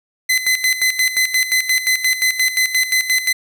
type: tone with tremolo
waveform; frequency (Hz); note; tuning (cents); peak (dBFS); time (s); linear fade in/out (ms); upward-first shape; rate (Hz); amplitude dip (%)
sawtooth; 2032; B6; +49; -9; 0.29-3.33; 10; square; 5.7; 70
effects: none